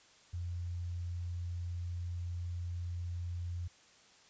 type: tone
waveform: sine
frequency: 87.31 Hz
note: F2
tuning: in tune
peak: -36 dBFS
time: 0.33-3.68 s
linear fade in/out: 10 ms
effects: white hiss -62 dBFS RMS until 4.29 s + resampled to 16000 Hz